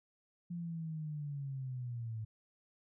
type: linear sweep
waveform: sine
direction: down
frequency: 174.61 to 108 Hz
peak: -38 dBFS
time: 0.5-2.25 s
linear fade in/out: 10 ms
effects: none